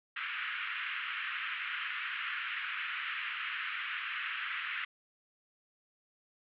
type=band-pass noise; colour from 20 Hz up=pink; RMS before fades=-38 dBFS; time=0.16-4.85 s; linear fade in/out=5 ms; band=1300 to 3000 Hz; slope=48 dB/octave; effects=none